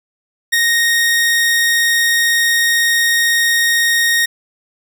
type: tone with ADSR envelope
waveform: sawtooth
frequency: 1862 Hz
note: A#6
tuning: 2 cents flat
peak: -5 dBFS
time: 0.52-4.26 s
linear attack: 17 ms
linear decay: 5 ms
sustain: -3 dB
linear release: 10 ms
effects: none